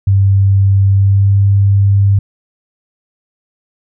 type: tone with pitch glide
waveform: sine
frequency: 98 to 99.43 Hz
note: G2 to G2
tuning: 0 to +25 cents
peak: -6 dBFS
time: 0.07-2.19 s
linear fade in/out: 5 ms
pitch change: +25 cents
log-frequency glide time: 0.92-1.36 s
effects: none